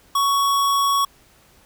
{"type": "tone", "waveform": "square", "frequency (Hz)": 1116, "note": "C#6", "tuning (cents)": 11, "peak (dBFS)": -17, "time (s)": [0.15, 1.05], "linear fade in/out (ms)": 5, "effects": ["pink hiss -54 dBFS RMS until 1.65 s"]}